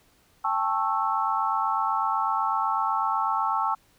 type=chord; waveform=sine; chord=A dominant seventh; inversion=third; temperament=just; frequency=792 / 880 / 1100 / 1320 Hz; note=G5 / A5 / C#6 / E6; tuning=+18 / 0 / -14 / +2 cents; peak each=-30 / -27 / -28 / -28 dBFS; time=0.44-3.75 s; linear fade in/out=10 ms; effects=pink hiss -62 dBFS RMS until 3.98 s